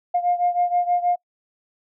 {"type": "beating tone pair", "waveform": "sine", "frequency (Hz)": [706, 712.3], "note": ["F5", "F5"], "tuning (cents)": [19, 34], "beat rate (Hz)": 6.3, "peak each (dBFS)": [-19, -22], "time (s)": [0.14, 1.16], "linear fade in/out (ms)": 10, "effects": ["noise-tail reverb RT60 0.1 s tail -25 dB re dry", "tanh soft clip ceiling -11 dBFS"]}